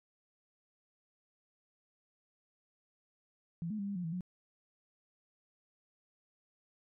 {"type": "tone with pitch steps", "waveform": "sine", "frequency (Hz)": [168.1, 214.2, 199.3, 200.9, 177.9, 162.9, 180.7], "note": ["E3", "A3", "G3", "G3", "F3", "E3", "F#3"], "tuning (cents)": [34, -46, 29, 43, 32, -20, -41], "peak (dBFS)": -35, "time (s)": [3.62, 4.208], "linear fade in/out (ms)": 0, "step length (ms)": 84, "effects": []}